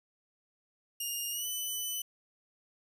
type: tone with pitch glide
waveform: 10% pulse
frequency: 2831 to 2999 Hz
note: F7 to F#7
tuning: +23 to +23 cents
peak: -26 dBFS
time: 1-2.02 s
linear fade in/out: 5 ms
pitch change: +100 cents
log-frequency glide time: 1.31-1.46 s
effects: none